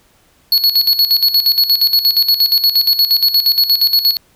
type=tone with tremolo; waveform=square; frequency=4369 Hz; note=C#8; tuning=26 cents flat; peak=-8 dBFS; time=0.52-4.17 s; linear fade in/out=2 ms; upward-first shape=square; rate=8.5 Hz; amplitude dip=70%; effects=pink hiss -53 dBFS RMS until 4.35 s